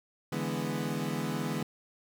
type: chord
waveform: 30% pulse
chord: E dominant seventh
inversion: third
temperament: equal with one note detuned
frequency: 146.41 / 164.81 / 207.7 / 246.9 Hz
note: D3 / E3 / G#3 / B3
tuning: -5 / 0 / 0 / 0 cents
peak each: -34 dBFS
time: 0.32-1.63 s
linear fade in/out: 5 ms
effects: none